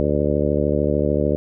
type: harmonic tone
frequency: 73.42 Hz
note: D2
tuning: in tune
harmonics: 1 / 2 / 3 / 4 / 5 / 6 / 7 / 8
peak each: -25 / -25 / -25 / -25 / -25 / -25 / -25 / -25 dBFS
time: 0-1.36 s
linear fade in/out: 0 ms
effects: none